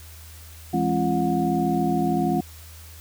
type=tone cluster; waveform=sine; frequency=167.9 / 208.1 / 269.1 / 342.7 / 725 Hz; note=E3 / G#3 / C4 / F4 / F#5; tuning=+32 / +4 / +49 / -33 / -35 cents; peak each=-26 dBFS; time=0.73-2.41 s; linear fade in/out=10 ms; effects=added 80 Hz sine -42 dBFS peak until 3 s + white hiss -47 dBFS RMS until 3 s